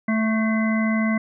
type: harmonic tone with a mistuned harmonic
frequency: 220 Hz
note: A3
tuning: in tune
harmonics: 1 / 3 / 5 / 7 / 9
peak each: -19 / -30 / -32 / -35 / -28 dBFS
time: 0.08-1.18 s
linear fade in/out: 5 ms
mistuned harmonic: 9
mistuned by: +46 cents
effects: none